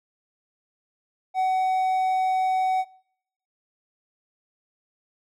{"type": "tone", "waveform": "triangle", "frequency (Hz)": 751, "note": "F#5", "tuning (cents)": 26, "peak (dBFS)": -18, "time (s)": [1.34, 2.85], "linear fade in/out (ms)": 50, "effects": ["noise-tail reverb RT60 0.7 s tail -25 dB re dry"]}